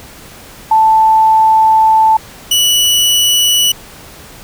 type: tone pair in turn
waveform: sine / sawtooth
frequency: 880 / 2949 Hz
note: A5 / F#7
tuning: 0 / -6 cents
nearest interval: octave + major sixth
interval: 2094 cents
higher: second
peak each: -5 / -5 dBFS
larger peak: neither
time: 0.71-2.17 / 2.51-3.72 s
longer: first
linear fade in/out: 5 ms
effects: pink hiss -35 dBFS RMS until 4.43 s